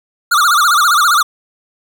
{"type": "tone with vibrato", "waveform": "square", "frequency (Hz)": 1293, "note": "E6", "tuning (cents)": -34, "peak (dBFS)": -9, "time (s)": [0.31, 1.23], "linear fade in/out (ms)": 10, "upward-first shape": "sine", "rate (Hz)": 15, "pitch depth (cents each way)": 200, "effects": []}